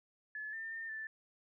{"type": "tone with pitch steps", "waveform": "sine", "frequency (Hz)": [1719, 1798, 1811, 1761], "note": ["A6", "A6", "A6", "A6"], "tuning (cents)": [-41, 37, 49, 1], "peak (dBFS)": -40, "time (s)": [0.35, 1.07], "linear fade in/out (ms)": 2, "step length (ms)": 180, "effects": []}